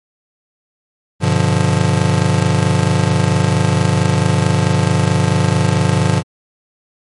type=chord; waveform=square; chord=G dominant seventh; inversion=none; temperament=just; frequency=98 / 122.5 / 147 / 176.4 Hz; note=G2 / B2 / D3 / F3; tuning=0 / -14 / +2 / +18 cents; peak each=-18 dBFS; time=1.2-6.23 s; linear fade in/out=50 ms; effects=MP3 48 kbps